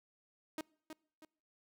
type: tone with echo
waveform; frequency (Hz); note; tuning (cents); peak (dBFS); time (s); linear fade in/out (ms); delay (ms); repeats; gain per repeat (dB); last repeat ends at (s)
sawtooth; 313; D#4; +10; -34; 0.58-0.61; 2; 320; 2; -8; 1.25
effects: noise-tail reverb RT60 0.6 s tail -26 dB re dry